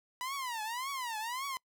sawtooth tone with vibrato, 979 Hz, B5, 15 cents flat, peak -32 dBFS, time 0.21-1.57 s, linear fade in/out 0 ms, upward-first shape triangle, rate 1.8 Hz, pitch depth 260 cents each way, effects noise-tail reverb RT60 0.1 s tail -25 dB re dry

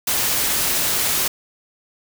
white noise, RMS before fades -20 dBFS, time 0.07-1.28 s, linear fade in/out 5 ms, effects none

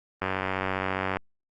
click train, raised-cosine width 0.5 ms, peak -12 dBFS, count 91, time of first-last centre 0.22-1.169 s, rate 94.8 Hz, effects Opus 24 kbps

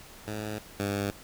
10% pulse tone pair in turn, 106.5 / 100.38 Hz, G#2 / G2, +44 / +42 cents, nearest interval minor second, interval 102 cents, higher first, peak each -25 / -20 dBFS, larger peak second, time 0.27-0.59 / 0.79-1.11 s, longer neither, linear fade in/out 10 ms, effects pink hiss -49 dBFS RMS until 1.23 s

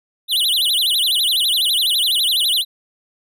square tone with vibrato, 3441 Hz, A7, 39 cents flat, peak -15 dBFS, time 0.28-2.65 s, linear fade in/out 50 ms, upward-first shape sine, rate 12 Hz, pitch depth 300 cents each way, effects none

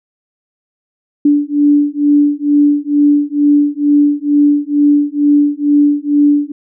sine beating tone pair, 290 / 292.2 Hz, D4 / D4, -22 / -9 cents, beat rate 2.2 Hz, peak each -11 / -11 dBFS, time 1.25-6.52 s, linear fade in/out 5 ms, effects none

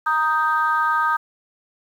sine chord, Eb major, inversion second, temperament equal, 932.3 / 1244.5 / 1568 Hz, Bb5 / Eb6 / G6, 0 / 0 / 0 cents, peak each -22 / -19 / -22 dBFS, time 0.06-1.17 s, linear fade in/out 10 ms, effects tanh soft clip ceiling -8 dBFS + 8-bit

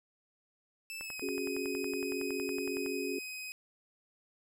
sawtooth tone with pitch glide, 2637 to 2516 Hz, E7 to D#7, 0 to +19 cents, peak -37 dBFS, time 0.9-3.52 s, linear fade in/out 0 ms, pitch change -81 cents, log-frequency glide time 1.01-1.19 s
click train, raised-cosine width 0.5 ms, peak -30 dBFS, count 21, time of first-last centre 1.01-2.862 s, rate 10.8 Hz
sine chord, C# suspended fourth, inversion none, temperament equal, 277.2 / 370 / 415.3 Hz, C#4 / F#4 / G#4, 0 / 0 / 0 cents, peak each -38 dBFS, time 1.22-3.19 s, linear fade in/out 5 ms
effects none

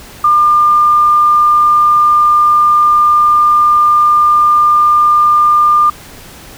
sine tone, 1200 Hz, D6, 37 cents sharp, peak -5 dBFS, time 0.24-5.9 s, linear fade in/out 5 ms, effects pink hiss -34 dBFS RMS until 6.57 s

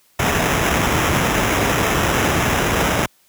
pink noise with sample-and-hold, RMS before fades -17 dBFS, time 0.19-3.06 s, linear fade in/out 5 ms, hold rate 4410 Hz, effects white hiss -57 dBFS RMS until 3.28 s + high-pass 60 Hz 12 dB/octave

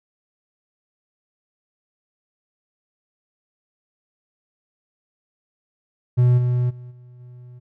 triangle tone with level steps, 123.47 Hz, B2, in tune, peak -10 / -15 / -33 / -40 / -37 dBFS, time 6.17-7.6 s, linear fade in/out 20 ms, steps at 6.37 / 6.69 / 6.9 / 7.19 s, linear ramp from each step 20 ms, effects none

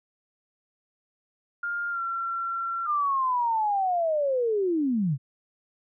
sine tone with pitch glide, 1406 to 1361.2 Hz, F6 to F6, +11 to -45 cents, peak -27 dBFS, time 1.63-2.87 s, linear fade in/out 5 ms, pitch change -56 cents, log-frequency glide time 1.9-2.01 s
sine linear sweep, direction down, 1228 to 123.47 Hz, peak -22 dBFS, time 2.85-5.18 s, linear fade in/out 50 ms
effects none

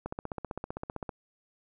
click train, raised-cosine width 1 ms, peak -21 dBFS, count 17, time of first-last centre 0.06-1.092 s, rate 15.5 Hz, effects none

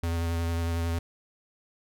square tone with vibrato, 83.9 Hz, E2, 31 cents sharp, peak -27 dBFS, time 0.03-0.99 s, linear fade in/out 5 ms, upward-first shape sine, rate 11 Hz, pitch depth 17 cents each way, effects none

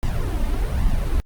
brown noise with flanger, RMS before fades -20 dBFS, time 0.03-1.2 s, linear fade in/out 0 ms, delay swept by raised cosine 1 to 3.3 ms, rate 1.2 Hz, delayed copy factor +0.7, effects Opus 48 kbps

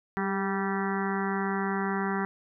harmonic tone with a mistuned harmonic, 194.5 Hz, G3, 13 cents flat, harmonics 1 / 2 / 4 / 5 / 6 / 7 / 8 / 9 / 10, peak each -30 / -33 / -36 / -37 / -38 / -38 / -39 / -40 / -40 dBFS, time 0.17-2.25 s, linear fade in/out 0 ms, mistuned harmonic 2, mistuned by +24 cents, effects none

